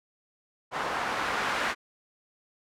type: noise with low-pass filter sweep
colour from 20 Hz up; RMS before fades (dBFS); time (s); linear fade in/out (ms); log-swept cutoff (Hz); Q
blue; -30; 0.71-1.75; 50; 1000 to 1500; 1.2
effects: none